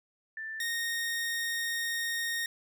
sine / sawtooth tone pair in turn, 1771 / 1854.9 Hz, A6 / A#6, +11 / -9 cents, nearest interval minor second, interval 80 cents, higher second, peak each -36 / -27 dBFS, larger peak second, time 0.37-0.6 / 0.6-2.46 s, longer second, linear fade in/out 2 ms, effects none

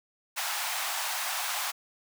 pink high-pass noise, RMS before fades -32 dBFS, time 0.36-1.72 s, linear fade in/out 20 ms, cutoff 700 Hz, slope 48 dB/octave, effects none

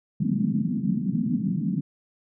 pink band-pass noise, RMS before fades -25 dBFS, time 0.2-1.81 s, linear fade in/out 5 ms, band 150 to 250 Hz, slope 48 dB/octave, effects none

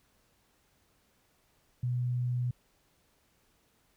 sine tone, 123.47 Hz, B2, in tune, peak -28 dBFS, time 1.83-2.51 s, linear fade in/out 5 ms, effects pink hiss -70 dBFS RMS until 3.96 s

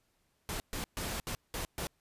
pink noise bursts at uneven times, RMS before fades -37 dBFS, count 6, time 0.49-0.6 / 0.73-0.84 / 0.97-1.2 / 1.27-1.35 / 1.54-1.65 / 1.78-1.87 s, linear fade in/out 0 ms, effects pink hiss -75 dBFS RMS until 2 s + resampled to 32000 Hz

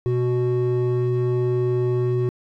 triangle tone pair together, 123.45 / 369.4 Hz, B2 / F#4, 0 / -3 cents, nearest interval octave + perfect fifth, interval 1897 cents, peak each -18 dBFS, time 0.06-2.29 s, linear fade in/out 0 ms, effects tanh soft clip ceiling -13 dBFS

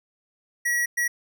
square tone bursts at uneven times, 1920 Hz, B6, 49 cents flat, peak -22 dBFS, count 2, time 0.65-0.86 / 0.97-1.08 s, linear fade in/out 10 ms, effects none

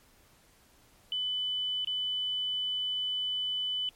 sine tone with dropouts, 3000 Hz, F#7, 23 cents sharp, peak -29 dBFS, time 1.12-3.89 s, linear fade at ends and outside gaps 1 ms, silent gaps 1.847-1.872 s, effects pink hiss -62 dBFS RMS until 3.95 s + MP3 64 kbps

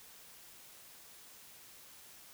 silence, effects white hiss -56 dBFS RMS until 2.33 s

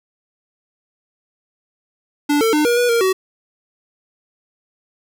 square tone with pitch steps, 292 / 448.6 / 301.5 / 477 / 485.8 / 465.9 / 377.3 Hz, D4 / A4 / D4 / A#4 / B4 / A#4 / F#4, -10 / +34 / +46 / +40 / -29 / -1 / +34 cents, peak -14 dBFS, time 2.29-3.13 s, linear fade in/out 10 ms, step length 120 ms, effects none

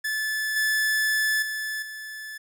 45% pulse tone with level steps, 1737 Hz, A6, 23 cents flat, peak -25 / -21 / -28 / -35 dBFS, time 0.04-2.38 s, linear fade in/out 10 ms, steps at 0.56 / 1.42 / 1.82 s, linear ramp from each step 5 ms, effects none

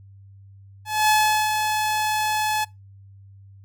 sawtooth tone with ADSR envelope, 857 Hz, A5, 46 cents flat, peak -11 dBFS, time 0.85-2.65 s, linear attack 240 ms, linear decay 400 ms, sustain -6 dB, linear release 15 ms, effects noise-tail reverb RT60 0.2 s tail -23 dB re dry + added 98 Hz sine -44 dBFS peak until 3.64 s

